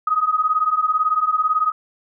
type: beating tone pair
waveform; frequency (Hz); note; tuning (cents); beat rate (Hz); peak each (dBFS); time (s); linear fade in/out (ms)
sine; 1244.5 / 1262.5; D#6 / D#6; 0 / +25; 18; -20 / -18; 0.07-1.72; 5
effects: none